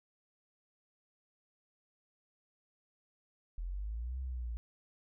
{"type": "linear two-way sweep", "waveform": "sine", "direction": "up then down", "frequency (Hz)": [40.68, 65.9, 56.5], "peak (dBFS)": -36, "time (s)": [3.58, 4.57], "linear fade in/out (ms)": 0, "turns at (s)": 4.2, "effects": []}